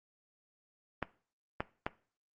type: clicks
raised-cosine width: 0.5 ms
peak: -17 dBFS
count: 3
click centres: 1.027 / 1.605 / 1.865 s
effects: noise-tail reverb RT60 0.4 s tail -19 dB re dry + Opus 24 kbps